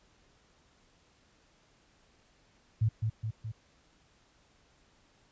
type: tone with echo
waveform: sine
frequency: 110 Hz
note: A2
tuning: in tune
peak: -23 dBFS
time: 2.81-2.89 s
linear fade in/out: 10 ms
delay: 210 ms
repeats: 3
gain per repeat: -4 dB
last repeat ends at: 3.52 s
effects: pink hiss -66 dBFS RMS until 5.31 s + resampled to 16000 Hz